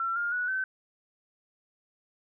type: tone with pitch steps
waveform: sine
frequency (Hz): 1353 / 1410.5 / 1470.4 / 1532.8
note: E6 / F6 / F#6 / G6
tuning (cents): +45 / +17 / -11 / -39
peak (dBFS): -27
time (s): 0-0.64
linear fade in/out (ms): 2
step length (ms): 160
effects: none